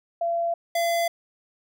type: tone pair in turn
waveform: sine / square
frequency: 680 / 680 Hz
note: F5 / F5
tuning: -46 / -46 cents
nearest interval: unison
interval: 0 cents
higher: neither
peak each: -22 dBFS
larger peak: neither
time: 0.21-0.54 / 0.75-1.08 s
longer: neither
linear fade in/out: 5 ms
effects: none